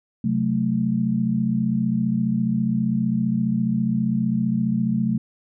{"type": "chord", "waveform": "sine", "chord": "F# diminished", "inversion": "second", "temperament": "equal", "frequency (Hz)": [130.81, 185, 220], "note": ["C3", "F#3", "A3"], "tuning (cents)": [0, 0, 0], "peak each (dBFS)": [-26, -24, -21], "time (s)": [0.24, 5.18], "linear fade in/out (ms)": 5, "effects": []}